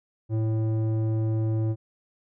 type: tone with low-pass filter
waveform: square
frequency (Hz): 110.5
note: A2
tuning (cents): +8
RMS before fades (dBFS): -25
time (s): 0.29-1.76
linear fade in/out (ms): 50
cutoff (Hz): 420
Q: 0.93
effects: none